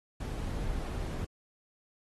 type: noise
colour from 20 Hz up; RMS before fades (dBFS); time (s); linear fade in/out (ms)
brown; -35; 0.2-1.25; 5
effects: AAC 32 kbps